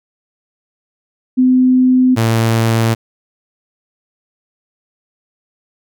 sine / sawtooth tone pair in turn, 255.1 / 113.63 Hz, C4 / A#2, -44 / -44 cents, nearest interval octave + major second, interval 1400 cents, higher first, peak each -7 dBFS, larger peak neither, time 1.37-2.16 / 2.16-2.95 s, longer neither, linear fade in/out 20 ms, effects none

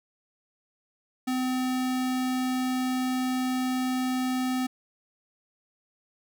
square tone, 255.8 Hz, C4, 39 cents flat, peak -26 dBFS, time 1.27-4.67 s, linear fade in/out 10 ms, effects none

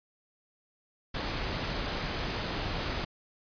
pink noise, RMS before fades -33 dBFS, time 1.14-3.05 s, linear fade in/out 10 ms, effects resampled to 11025 Hz

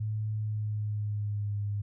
sine tone with pitch glide, 107.6 to 102.44 Hz, A2 to G#2, -38 to -23 cents, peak -29 dBFS, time 0-1.82 s, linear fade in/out 10 ms, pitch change -85 cents, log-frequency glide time 0.34-1.59 s, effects none

